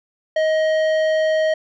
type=tone with tanh clipping; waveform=sine; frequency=629 Hz; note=D#5; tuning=19 cents sharp; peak=-17 dBFS; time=0.36-1.54 s; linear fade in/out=5 ms; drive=12 dB; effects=none